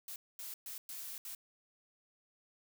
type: noise bursts at uneven times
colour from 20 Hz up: blue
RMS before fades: -45 dBFS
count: 5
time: 0.08-0.16 / 0.39-0.54 / 0.66-0.78 / 0.89-1.18 / 1.25-1.35 s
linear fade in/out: 2 ms
effects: none